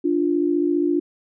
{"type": "tone pair together", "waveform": "sine", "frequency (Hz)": [293.7, 348.6], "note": ["D4", "F4"], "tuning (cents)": [0, -3], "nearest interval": "minor third", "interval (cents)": 297, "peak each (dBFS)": -20, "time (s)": [0.04, 1], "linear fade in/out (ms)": 10, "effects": []}